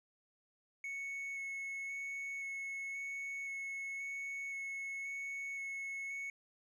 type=tone with vibrato; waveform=triangle; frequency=2203 Hz; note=C#7; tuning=11 cents flat; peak=-38 dBFS; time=0.84-6.3 s; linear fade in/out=2 ms; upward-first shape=square; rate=0.95 Hz; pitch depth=8 cents each way; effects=resampled to 24000 Hz